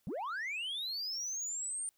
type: linear sweep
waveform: sine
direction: up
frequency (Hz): 135.5 to 8990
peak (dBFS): -33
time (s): 0.07-1.89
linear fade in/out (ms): 0
effects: tanh soft clip ceiling -35 dBFS + white hiss -75 dBFS RMS until 1.97 s